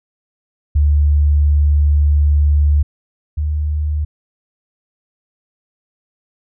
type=tone pair in turn; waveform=sine; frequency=73.42 / 75.31 Hz; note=D2 / D2; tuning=0 / +44 cents; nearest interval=unison; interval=44 cents; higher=second; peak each=-9 / -15 dBFS; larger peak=first; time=0.75-2.83 / 3.37-4.05 s; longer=first; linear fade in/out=10 ms; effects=none